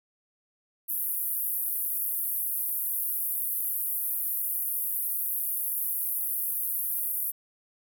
white band-pass noise, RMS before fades -30 dBFS, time 0.88-7.32 s, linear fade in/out 20 ms, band 11000 to 16000 Hz, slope 48 dB/octave, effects none

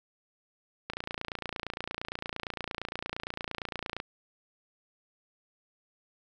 click train, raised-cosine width 0.3 ms, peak -18 dBFS, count 90, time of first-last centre 0.9-4.001 s, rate 28.7 Hz, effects none

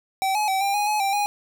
square tone with pitch steps, 770 / 846 / 768 / 795 / 827 / 847 / 786 / 823 Hz, G5 / G#5 / G5 / G5 / G#5 / G#5 / G5 / G#5, -31 / +32 / -36 / +24 / -8 / +34 / +4 / -16 cents, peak -21 dBFS, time 0.22-1.26 s, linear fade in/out 0 ms, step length 130 ms, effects none

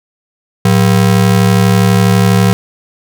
square ring-modulated tone, 146.9 Hz, D3, 1 cent sharp, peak -4 dBFS, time 0.65-2.53 s, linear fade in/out 0 ms, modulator 36.1 Hz, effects none

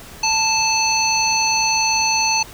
harmonic tone with a mistuned harmonic, 875 Hz, A5, 10 cents flat, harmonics 1 / 3 / 5 / 7, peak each -20 / -21 / -21 / -21 dBFS, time 0.23-2.43 s, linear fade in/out 5 ms, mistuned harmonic 1, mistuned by +16 cents, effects pink hiss -39 dBFS RMS until 2.53 s

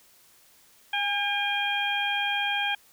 harmonic tone with a mistuned harmonic, 805 Hz, G5, 46 cents sharp, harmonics 1 / 2 / 3 / 4, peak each -30 / -30 / -30 / -30 dBFS, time 0.93-2.75 s, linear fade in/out 5 ms, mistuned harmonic 1, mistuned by +25 cents, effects white hiss -58 dBFS RMS until 2.92 s

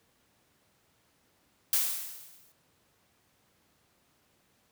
blue noise with exponential decay, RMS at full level -24 dBFS, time 1.73-2.52 s, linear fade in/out 1 ms, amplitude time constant 170 ms, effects pink hiss -69 dBFS RMS until 4.71 s + high-pass 80 Hz 12 dB/octave

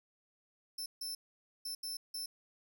sawtooth tone bursts at uneven times, 5310 Hz, E8, 12 cents sharp, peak -36 dBFS, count 5, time 0.78-0.86 / 1.01-1.15 / 1.65-1.75 / 1.83-1.97 / 2.14-2.26 s, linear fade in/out 5 ms, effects none

